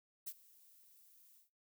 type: noise with ADSR envelope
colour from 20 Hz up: violet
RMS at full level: -42 dBFS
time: 0.26-1.5 s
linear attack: 18 ms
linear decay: 51 ms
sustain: -23 dB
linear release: 130 ms
effects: noise-tail reverb RT60 0.3 s tail -24 dB re dry